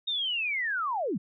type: linear sweep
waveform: sine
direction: down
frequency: 3729 to 144.6 Hz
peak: -27 dBFS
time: 0.07-1.18 s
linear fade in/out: 10 ms
effects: none